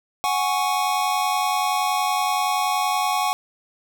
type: chord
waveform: square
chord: F# suspended second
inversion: none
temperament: equal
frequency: 740 / 830.6 / 1108.7 Hz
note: F#5 / G#5 / C#6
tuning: 0 / 0 / 0 cents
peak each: -25 dBFS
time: 0.24-3.33 s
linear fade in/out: 0 ms
effects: none